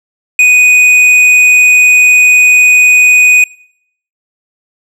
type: tone with tanh clipping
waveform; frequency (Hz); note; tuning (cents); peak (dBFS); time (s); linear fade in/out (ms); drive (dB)
triangle; 2486; D#7; -2; -4; 0.39-3.44; 2; 13
effects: noise-tail reverb RT60 0.7 s tail -24 dB re dry + low-pass 12000 Hz 12 dB/octave